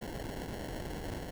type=noise with sample-and-hold; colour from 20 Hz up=pink; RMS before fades=-40 dBFS; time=0.01-1.31 s; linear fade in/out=10 ms; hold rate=1225 Hz; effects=none